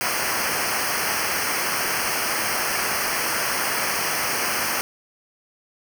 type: noise with comb filter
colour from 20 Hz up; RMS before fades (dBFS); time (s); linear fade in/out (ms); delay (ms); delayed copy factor
pink; -24; 0.01-4.81; 0; 0.27; -1
effects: none